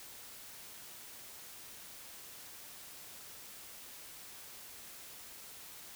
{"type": "silence", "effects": ["white hiss -51 dBFS RMS until 5.95 s"]}